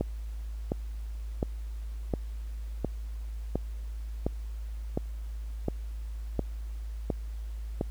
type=click train; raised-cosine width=2 ms; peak=-14 dBFS; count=12; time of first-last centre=0.01-7.811 s; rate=1.41 Hz; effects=added 54 Hz sine -34 dBFS peak until 7.9 s + pink hiss -59 dBFS RMS until 7.9 s